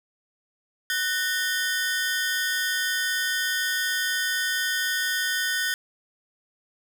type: ring-modulated tone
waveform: sawtooth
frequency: 1661.2 Hz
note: G#6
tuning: in tune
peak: -17 dBFS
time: 0.9-5.74 s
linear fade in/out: 0 ms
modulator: 172 Hz
effects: none